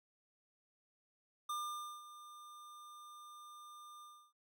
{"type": "tone with ADSR envelope", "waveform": "square", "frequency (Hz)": 1200, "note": "D6", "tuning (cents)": 37, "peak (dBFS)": -38, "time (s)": [1.49, 4.33], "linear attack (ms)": 7, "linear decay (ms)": 520, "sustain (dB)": -15, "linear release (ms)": 310, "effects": []}